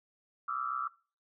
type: tone cluster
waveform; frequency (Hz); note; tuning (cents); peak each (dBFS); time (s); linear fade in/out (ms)
sine; 1164 / 1292 / 1359; D6 / E6 / F6; -16 / -35 / -48; -37 / -36 / -37; 0.48-0.88; 5
effects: noise-tail reverb RT60 0.4 s tail -21 dB re dry